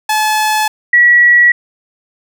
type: tone pair in turn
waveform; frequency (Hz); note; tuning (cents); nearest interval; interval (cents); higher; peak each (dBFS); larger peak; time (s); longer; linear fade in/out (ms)
sawtooth / sine; 860 / 1930.6; A5 / B6; -40 / -40; octave + major second; 1400; second; -7 / -4; second; 0.09-0.68 / 0.93-1.52; neither; 5
effects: none